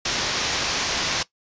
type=low-pass noise; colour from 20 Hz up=white; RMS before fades=-25 dBFS; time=0.05-1.23 s; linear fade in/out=5 ms; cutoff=6400 Hz; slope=48 dB/octave; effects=noise-tail reverb RT60 0.1 s tail -17 dB re dry + resampled to 16000 Hz